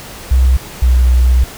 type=tone pair in turn; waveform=sine; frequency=64.3 / 62.29 Hz; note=C2 / B1; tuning=-30 / +15 cents; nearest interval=minor second; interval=55 cents; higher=first; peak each=-6 dBFS; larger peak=neither; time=0.31-0.57 / 0.82-1.44 s; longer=second; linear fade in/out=5 ms; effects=pink hiss -31 dBFS RMS until 1.57 s